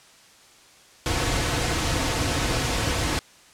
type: noise with comb filter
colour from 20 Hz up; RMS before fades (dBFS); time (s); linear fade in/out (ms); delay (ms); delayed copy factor
pink; -24; 1.06-3.19; 0; 5; -0.5
effects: white hiss -52 dBFS RMS until 3.53 s + low-pass 8000 Hz 12 dB/octave